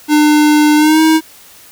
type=tone with pitch glide; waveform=square; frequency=300 to 317.5 Hz; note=D4 to D#4; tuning=+37 to +35 cents; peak=-7 dBFS; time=0.08-1.21 s; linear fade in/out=50 ms; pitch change=+98 cents; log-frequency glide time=0.76-1.01 s; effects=white hiss -40 dBFS RMS until 1.71 s